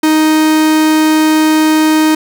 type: tone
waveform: 45% pulse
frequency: 311.7 Hz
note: D#4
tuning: 3 cents sharp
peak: -7 dBFS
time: 0.03-2.15 s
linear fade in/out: 5 ms
effects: none